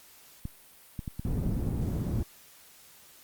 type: clicks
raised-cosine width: 5 ms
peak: -22 dBFS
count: 6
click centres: 0.454 / 0.992 / 1.078 / 1.195 / 1.465 / 1.505 s
type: low-pass noise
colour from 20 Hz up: white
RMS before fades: -30 dBFS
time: 1.25-2.23 s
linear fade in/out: 2 ms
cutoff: 160 Hz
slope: 12 dB/octave
effects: white hiss -55 dBFS RMS until 3.23 s + Opus 48 kbps